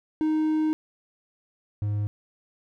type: tone pair in turn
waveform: triangle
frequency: 311.1 / 103.82 Hz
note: D#4 / G#2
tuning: 0 / 0 cents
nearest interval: octave + perfect fifth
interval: 1900 cents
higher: first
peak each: -19 / -22 dBFS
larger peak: first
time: 0.21-0.73 / 1.82-2.07 s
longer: first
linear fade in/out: 0 ms
effects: none